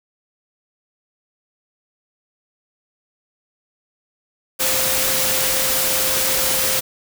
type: tone in noise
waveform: sine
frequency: 523.3 Hz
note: C5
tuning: in tune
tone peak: -28 dBFS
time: 4.59-6.81 s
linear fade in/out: 20 ms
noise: white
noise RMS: -19 dBFS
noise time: 4.59-6.81 s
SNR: -12 dB
effects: none